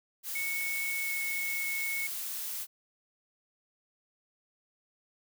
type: noise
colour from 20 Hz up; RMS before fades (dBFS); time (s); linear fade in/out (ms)
blue; -37; 0.23-2.67; 50
type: tone with pitch glide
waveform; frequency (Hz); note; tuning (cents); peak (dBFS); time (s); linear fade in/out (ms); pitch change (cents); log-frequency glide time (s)
sine; 2207 to 2192; C#7 to C#7; -8 to -20; -32; 0.35-2.07; 5; -12; 0.98-1.13
effects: none